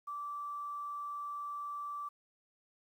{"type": "tone with quantisation", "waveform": "sine", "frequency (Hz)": 1164, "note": "D6", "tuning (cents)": -16, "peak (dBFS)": -38, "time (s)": [0.07, 2.09], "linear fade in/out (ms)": 10, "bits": 11, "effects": []}